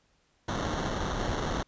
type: noise with sample-and-hold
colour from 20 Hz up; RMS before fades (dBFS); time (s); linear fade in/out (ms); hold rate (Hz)
pink; -31; 0.48-1.63; 5; 2450
effects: pink hiss -69 dBFS RMS until 1.67 s + resampled to 16000 Hz